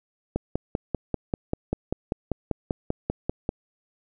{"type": "click train", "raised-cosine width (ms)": 2, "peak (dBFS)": -11, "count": 17, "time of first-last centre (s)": [0.36, 3.491], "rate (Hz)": 5.11, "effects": []}